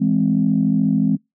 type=chord; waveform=sine; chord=E augmented; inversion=none; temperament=equal; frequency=164.81 / 207.7 / 261.6 Hz; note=E3 / G#3 / B#3; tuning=0 / 0 / 0 cents; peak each=-20 / -17 / -18 dBFS; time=0-1.17 s; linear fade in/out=20 ms; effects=noise-tail reverb RT60 0.2 s tail -26 dB re dry + tanh soft clip ceiling -5 dBFS